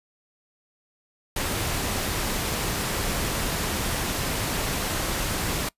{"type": "noise", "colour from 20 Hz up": "pink", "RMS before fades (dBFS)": -27, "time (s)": [1.36, 5.69], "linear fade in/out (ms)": 5, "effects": ["noise-tail reverb RT60 0.1 s tail -23 dB re dry", "resampled to 32000 Hz"]}